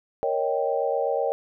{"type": "chord", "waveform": "sine", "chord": "Eb dominant seventh", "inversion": "second", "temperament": "equal", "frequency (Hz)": [466.2, 554.4, 622.3, 784], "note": ["Bb4", "Db5", "Eb5", "G5"], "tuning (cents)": [0, 0, 0, 0], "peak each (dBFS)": [-27, -26, -29, -29], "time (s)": [0.23, 1.32], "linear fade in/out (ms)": 0, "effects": []}